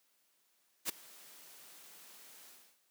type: noise with ADSR envelope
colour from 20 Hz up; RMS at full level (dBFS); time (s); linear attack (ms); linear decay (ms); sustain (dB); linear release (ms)
white; -33; 0.85-2.79; 43; 8; -23; 330
effects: white hiss -74 dBFS RMS until 2.9 s + high-pass 200 Hz 12 dB/octave